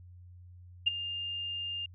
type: tone with ADSR envelope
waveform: sine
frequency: 2809 Hz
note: F7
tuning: 9 cents sharp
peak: -20 dBFS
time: 0.86-1.86 s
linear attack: 15 ms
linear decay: 15 ms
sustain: -14 dB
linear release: 4 ms
effects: added 89 Hz sine -49 dBFS peak until 1.94 s